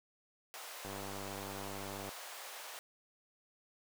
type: high-pass noise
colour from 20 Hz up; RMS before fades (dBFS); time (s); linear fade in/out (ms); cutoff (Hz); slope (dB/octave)
pink; -48; 0.54-2.79; 0; 570; 24
type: click train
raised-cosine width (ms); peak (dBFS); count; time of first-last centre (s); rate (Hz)
1; -31; 123; 0.85-2.091; 98.3
effects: none